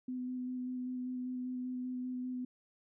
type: tone with vibrato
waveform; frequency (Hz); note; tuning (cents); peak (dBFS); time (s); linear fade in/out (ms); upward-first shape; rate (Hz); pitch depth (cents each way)
sine; 252.1; B3; +36; -36; 0.08-2.45; 5; square; 5.1; 10
effects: none